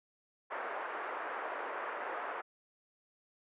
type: band-pass noise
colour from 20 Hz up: white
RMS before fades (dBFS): -40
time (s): 0.5-2.42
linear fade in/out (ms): 20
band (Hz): 410 to 1600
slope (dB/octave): 24
effects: resampled to 8000 Hz